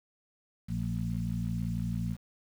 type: harmonic tone with a mistuned harmonic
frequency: 58.1 Hz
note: A#1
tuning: 5 cents flat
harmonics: 1 / 2 / 3 / 4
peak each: -38 / -34 / -34 / -38 dBFS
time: 0.67-2.17 s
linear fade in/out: 50 ms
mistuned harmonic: 4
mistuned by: -47 cents
effects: 9-bit